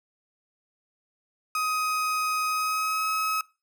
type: tone with pitch glide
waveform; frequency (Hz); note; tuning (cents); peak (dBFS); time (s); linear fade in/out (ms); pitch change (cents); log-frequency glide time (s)
35% pulse; 1257 to 1279; D#6 to D#6; +17 to +47; -23; 1.55-3.41; 2; +30; 2.47-3.06
effects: noise-tail reverb RT60 0.3 s tail -23 dB re dry